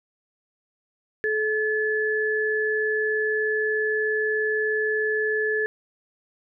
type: tone pair together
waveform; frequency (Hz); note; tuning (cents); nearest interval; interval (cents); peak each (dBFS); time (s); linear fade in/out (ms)
sine; 430.8 / 1723.2; A4 / A6; -37 / -37; 2 octaves; 2400; -24; 1.24-5.66; 0
effects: none

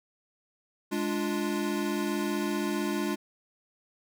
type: chord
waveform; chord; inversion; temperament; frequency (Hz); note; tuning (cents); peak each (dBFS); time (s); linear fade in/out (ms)
square; D diminished; second; equal; 207.7 / 293.7 / 349.2; Ab3 / D4 / F4; 0 / 0 / 0; -33; 0.91-3.16; 20
effects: none

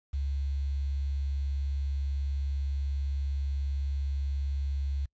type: tone with quantisation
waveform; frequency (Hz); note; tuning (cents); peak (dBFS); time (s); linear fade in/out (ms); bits
sine; 69.3; C#2; 0; -28; 0.13-5.06; 10; 9
effects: noise-tail reverb RT60 0.1 s tail -26 dB re dry + resampled to 16000 Hz

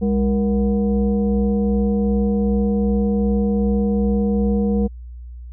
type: tone with frequency modulation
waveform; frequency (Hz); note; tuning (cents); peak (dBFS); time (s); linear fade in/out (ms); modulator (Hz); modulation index
sine; 204.4; G#3; -27; -15; 0.01-4.88; 20; 267; 0.88
effects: added 60 Hz sine -32 dBFS peak until 5.52 s

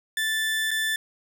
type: tone with dropouts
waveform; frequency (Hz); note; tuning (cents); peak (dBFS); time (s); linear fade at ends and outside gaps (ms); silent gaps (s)
30% pulse; 1760; A6; 0; -21; 0.17-0.96; 2; 0.708-0.713
effects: none

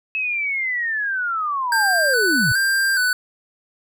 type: linear sweep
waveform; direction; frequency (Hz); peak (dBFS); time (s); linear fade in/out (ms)
sine; down; 2597 to 103.83; -20; 0.15-2.52; 0
type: tone with vibrato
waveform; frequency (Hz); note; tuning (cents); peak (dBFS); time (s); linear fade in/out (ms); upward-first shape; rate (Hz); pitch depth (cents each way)
square; 1539; G6; -32; -17; 1.72-3.13; 2; square; 1.2; 52
effects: none

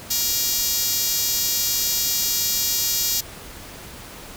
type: tone with high-pass filter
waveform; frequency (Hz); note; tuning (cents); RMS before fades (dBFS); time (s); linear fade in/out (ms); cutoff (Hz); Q
5% pulse; 473.1; A#4; +26; -22; 0.1-3.21; 10; 6900; 0.92
effects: pink hiss -39 dBFS RMS until 4.36 s

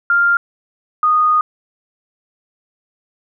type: tone pair in turn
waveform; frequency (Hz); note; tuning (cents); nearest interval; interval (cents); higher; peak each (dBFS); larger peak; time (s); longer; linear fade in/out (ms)
sine; 1396.9 / 1235.3; F6 / D#6; 0 / -13; major second; 213; first; -10; neither; 0.1-0.37 / 1.03-1.41; second; 2
effects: none

